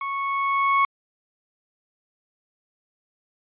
35% pulse tone with level ramp, 1104 Hz, C#6, 7 cents flat, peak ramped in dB -25 to -14 dBFS, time 0.01-0.85 s, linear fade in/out 2 ms, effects resampled to 8000 Hz

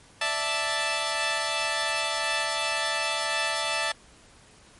10% pulse chord, D suspended second, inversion none, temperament equal, 587.3 / 659.3 / 880 Hz, D5 / E5 / A5, 0 / 0 / 0 cents, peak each -24 / -21 / -20 dBFS, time 0.21-3.92 s, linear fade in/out 5 ms, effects pink hiss -54 dBFS RMS until 4.79 s + MP3 48 kbps

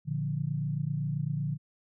sine chord, Bb major, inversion none, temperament equal, 116.54 / 146.83 / 174.61 Hz, Bb2 / D3 / F3, 0 / 0 / 0 cents, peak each -36 / -30 / -36 dBFS, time 0.05-1.58 s, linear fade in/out 50 ms, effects none

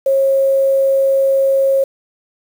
sine tone with quantisation, 542 Hz, C#5, 39 cents flat, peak -10 dBFS, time 0.06-1.84 s, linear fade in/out 5 ms, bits 6, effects none

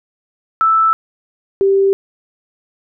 sine tone pair in turn, 1318.5 / 391.3 Hz, E6 / G4, 0 / -3 cents, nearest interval octave + major sixth, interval 2103 cents, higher first, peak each -9 dBFS, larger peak neither, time 0.61-0.93 / 1.61-1.93 s, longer neither, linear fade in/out 0 ms, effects none

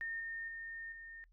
sine tone with level steps, 1826 Hz, A#6, 36 cents flat, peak -38 / -40 / -43 / -48 dBFS, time 0.01-1.24 s, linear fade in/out 0 ms, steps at 0.2 / 0.48 / 0.92 s, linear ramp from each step 2 ms, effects noise-tail reverb RT60 0.1 s tail -26 dB re dry + added 41 Hz sine -63 dBFS peak until 1.32 s

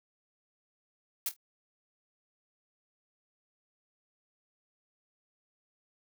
blue noise with echo, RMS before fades -32 dBFS, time 1.26-1.29 s, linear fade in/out 2 ms, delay 25 ms, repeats 3, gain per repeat -12 dB, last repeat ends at 1.365 s, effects none

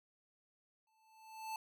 square tone with exponential growth, 880 Hz, A5, in tune, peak -39 dBFS, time 0.87-1.56 s, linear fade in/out 2 ms, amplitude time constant 150 ms, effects none

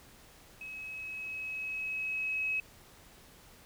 sine tone with level ramp, 2561 Hz, D#7, 49 cents sharp, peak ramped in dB -41 to -29 dBFS, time 0.61-2.6 s, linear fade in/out 2 ms, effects pink hiss -57 dBFS RMS until 3.65 s

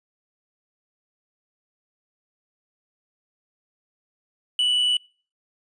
triangle tone with amplitude modulation, 2960 Hz, F#7, in tune, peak -15 dBFS, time 4.59-4.97 s, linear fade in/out 2 ms, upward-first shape sine, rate 129 Hz, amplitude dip 35%, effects noise-tail reverb RT60 0.4 s tail -25 dB re dry + resampled to 22050 Hz

